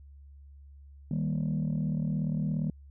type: chord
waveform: sine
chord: Eb major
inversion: none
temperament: equal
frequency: 155.56 / 196 / 233.1 Hz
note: Eb3 / G3 / Bb3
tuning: 0 / 0 / 0 cents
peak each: -28 / -31 / -33 dBFS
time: 1.11-2.7 s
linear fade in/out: 2 ms
effects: tanh soft clip ceiling -23 dBFS + added 70 Hz sine -48 dBFS peak until 2.9 s